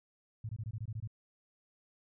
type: tone bursts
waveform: sine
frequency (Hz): 109.8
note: A2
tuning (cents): -3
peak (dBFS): -36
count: 9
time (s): 0.44-1.075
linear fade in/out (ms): 5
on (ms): 51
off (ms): 22
effects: none